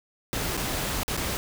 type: noise with dropouts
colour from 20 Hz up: pink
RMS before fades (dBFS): -29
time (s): 0.33-1.37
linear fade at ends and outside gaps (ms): 0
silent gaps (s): 0.569-0.575 / 1.033-1.08 / 1.167-1.175
effects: none